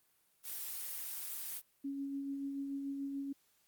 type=noise; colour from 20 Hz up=blue; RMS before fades=-42 dBFS; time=0.43-1.62 s; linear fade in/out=50 ms
type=tone with tremolo; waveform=sine; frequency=277.2 Hz; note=C#4; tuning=in tune; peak=-36 dBFS; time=1.84-3.33 s; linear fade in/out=10 ms; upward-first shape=sine; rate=6.9 Hz; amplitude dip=30%
effects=white hiss -73 dBFS RMS until 3.67 s + Opus 32 kbps